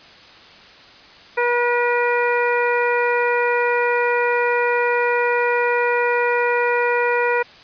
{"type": "harmonic tone", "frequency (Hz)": 482.4, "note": "B4", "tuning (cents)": -41, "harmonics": [1, 2, 3, 4, 5], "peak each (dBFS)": [-19, -22, -24, -25, -26], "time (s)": [1.37, 7.43], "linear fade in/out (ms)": 10, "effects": ["white hiss -44 dBFS RMS until 7.63 s", "resampled to 11025 Hz"]}